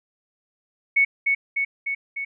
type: tone with echo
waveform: sine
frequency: 2215 Hz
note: C#7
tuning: 2 cents flat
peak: -14 dBFS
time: 0.96-1.05 s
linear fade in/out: 10 ms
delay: 300 ms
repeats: 4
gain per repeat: -3 dB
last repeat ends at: 2.25 s
effects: none